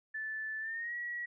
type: tone with pitch glide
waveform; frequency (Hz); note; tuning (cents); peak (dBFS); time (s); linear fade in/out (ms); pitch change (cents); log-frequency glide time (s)
sine; 1751 to 1920.5; A6 to B6; -9 to -49; -36; 0.14-1.26; 10; +160; 0.6-0.95
effects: none